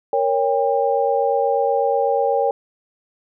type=chord; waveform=sine; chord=G diminished; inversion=first; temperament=equal with one note detuned; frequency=466.2 / 554.4 / 799.1 Hz; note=Bb4 / Db5 / G5; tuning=0 / 0 / +33 cents; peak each=-20 dBFS; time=0.13-2.51 s; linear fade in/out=2 ms; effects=none